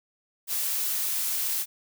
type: noise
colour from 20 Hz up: blue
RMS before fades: -28 dBFS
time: 0.47-1.66 s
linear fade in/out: 50 ms
effects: none